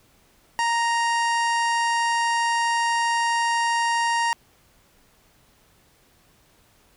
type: harmonic tone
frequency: 932.3 Hz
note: A#5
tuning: in tune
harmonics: 1 / 2 / 3 / 4 / 5 / 6 / 7 / 8 / 10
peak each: -21 / -26 / -32 / -44 / -37 / -36 / -44 / -38 / -40 dBFS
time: 0.59-4.33 s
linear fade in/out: 0 ms
effects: pink hiss -59 dBFS RMS until 6.96 s